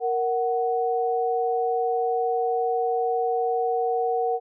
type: tone pair together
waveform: sine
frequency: 466.2 / 743.9 Hz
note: A#4 / F#5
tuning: 0 / +9 cents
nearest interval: minor sixth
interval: 809 cents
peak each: -24 dBFS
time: 0-4.4 s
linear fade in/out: 50 ms
effects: none